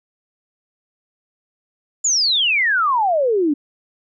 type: exponential sweep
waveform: sine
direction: down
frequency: 7200 to 277.2 Hz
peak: -14 dBFS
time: 2.04-3.54 s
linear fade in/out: 10 ms
effects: none